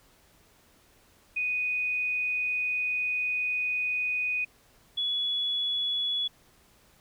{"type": "tone pair in turn", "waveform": "sine", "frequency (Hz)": [2486, 3394], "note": ["D#7", "G#7"], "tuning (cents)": [-2, 37], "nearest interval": "perfect fourth", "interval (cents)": 539, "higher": "second", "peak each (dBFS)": -26, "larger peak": "neither", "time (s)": [[1.36, 4.45], [4.97, 6.28]], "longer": "first", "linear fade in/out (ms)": 10, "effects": ["pink hiss -61 dBFS RMS until 7 s"]}